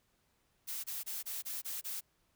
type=noise bursts; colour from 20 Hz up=blue; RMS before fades=-40 dBFS; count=7; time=0.67-2.01 s; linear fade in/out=20 ms; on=170 ms; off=25 ms; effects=pink hiss -75 dBFS RMS until 2.35 s